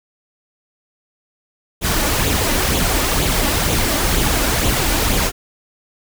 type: noise with flanger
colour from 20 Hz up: pink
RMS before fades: -17 dBFS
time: 1.81-5.32 s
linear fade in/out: 50 ms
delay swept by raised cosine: 0.28 to 3.48 ms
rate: 2.1 Hz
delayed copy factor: +0.5
effects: none